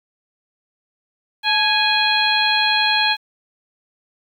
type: harmonic tone with a mistuned harmonic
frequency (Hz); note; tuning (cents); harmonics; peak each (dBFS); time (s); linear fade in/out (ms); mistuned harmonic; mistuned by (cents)
829; G#5; -3; 1 / 2 / 3 / 4 / 5; -21 / -21 / -21 / -21 / -21; 1.43-3.17; 50; 1; +63
effects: 8-bit